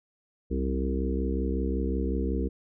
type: harmonic tone with a mistuned harmonic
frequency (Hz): 65.41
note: C2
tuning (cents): 0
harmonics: 1 / 3 / 4 / 5 / 6 / 7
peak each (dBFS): -28 / -33 / -34 / -35 / -36 / -36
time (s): 0.5-2.49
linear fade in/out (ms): 20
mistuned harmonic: 3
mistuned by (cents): -54
effects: none